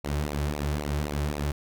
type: tone with flanger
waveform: sawtooth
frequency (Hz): 73.42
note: D2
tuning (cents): 0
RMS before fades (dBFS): -29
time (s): 0.04-1.52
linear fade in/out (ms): 5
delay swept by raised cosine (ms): 0.59 to 4.29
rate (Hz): 3.8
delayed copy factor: -0.75
effects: none